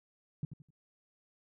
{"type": "tone with echo", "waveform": "sine", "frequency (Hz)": 147.1, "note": "D3", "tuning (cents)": 3, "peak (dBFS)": -31, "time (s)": [0.43, 0.45], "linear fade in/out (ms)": 2, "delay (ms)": 85, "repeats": 3, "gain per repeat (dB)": -10, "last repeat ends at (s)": 0.705, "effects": []}